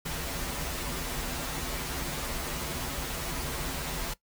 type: noise with comb filter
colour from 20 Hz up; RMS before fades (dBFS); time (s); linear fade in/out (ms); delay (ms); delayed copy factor
pink; -34; 0.05-4.14; 10; 9.7; -0.95
effects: noise-tail reverb RT60 0.1 s tail -18 dB re dry